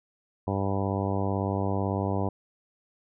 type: harmonic tone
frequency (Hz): 98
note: G2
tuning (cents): 0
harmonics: 1 / 2 / 3 / 4 / 5 / 6 / 7 / 8 / 9 / 10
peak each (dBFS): -29 / -32 / -34 / -35 / -36 / -37 / -37 / -38 / -39 / -39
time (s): 0.47-2.29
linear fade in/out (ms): 5
effects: none